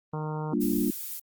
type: harmonic tone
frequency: 153.9 Hz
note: D#3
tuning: 19 cents flat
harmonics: 1 / 2 / 3 / 4 / 5 / 6 / 7 / 8 / 9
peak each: -31 / -42 / -37 / -46 / -42 / -39 / -44 / -48 / -48 dBFS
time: 0.13-0.54 s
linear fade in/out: 5 ms
type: chord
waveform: sine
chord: G minor seventh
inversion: none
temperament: equal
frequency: 196 / 233.1 / 293.7 / 349.2 Hz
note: G3 / Bb3 / D4 / F4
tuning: 0 / 0 / 0 / 0 cents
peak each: -30 / -28 / -28 / -31 dBFS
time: 0.52-0.91 s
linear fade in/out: 10 ms
type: noise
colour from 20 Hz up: violet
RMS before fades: -36 dBFS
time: 0.6-1.2 s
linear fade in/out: 20 ms
effects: Opus 24 kbps